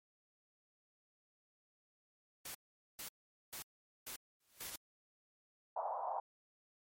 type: noise bursts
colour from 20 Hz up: white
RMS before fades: -46 dBFS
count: 5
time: 2.45-4.7 s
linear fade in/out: 5 ms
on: 98 ms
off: 440 ms
type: noise with exponential growth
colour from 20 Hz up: white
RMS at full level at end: -43 dBFS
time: 4.4-4.76 s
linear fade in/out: 5 ms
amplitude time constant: 78 ms
type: band-pass noise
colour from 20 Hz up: pink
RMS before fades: -40 dBFS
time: 5.76-6.2 s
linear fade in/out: 5 ms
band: 630 to 1000 Hz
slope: 48 dB/octave
effects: MP3 64 kbps